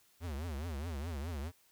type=tone with vibrato; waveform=square; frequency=77.3 Hz; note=D#2; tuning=11 cents flat; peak=-38 dBFS; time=0.2-1.52 s; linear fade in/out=50 ms; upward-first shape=triangle; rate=4.8 Hz; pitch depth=270 cents each way; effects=white hiss -68 dBFS RMS until 1.71 s